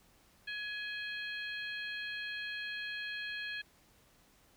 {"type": "harmonic tone with a mistuned harmonic", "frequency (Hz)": 840, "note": "G#5", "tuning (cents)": 19, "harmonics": [2, 3, 4, 5], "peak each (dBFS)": [-40, -44, -46, -48], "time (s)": [0.47, 3.62], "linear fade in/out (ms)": 10, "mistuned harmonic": 4, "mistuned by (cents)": -51, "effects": ["pink hiss -66 dBFS RMS until 4.56 s"]}